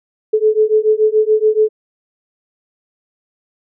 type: beating tone pair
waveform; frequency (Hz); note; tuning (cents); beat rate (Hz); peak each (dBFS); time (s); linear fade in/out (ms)
sine; 428.4 / 435.4; A4 / A4; -46 / -18; 7; -13; 0.33-1.69; 10
effects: none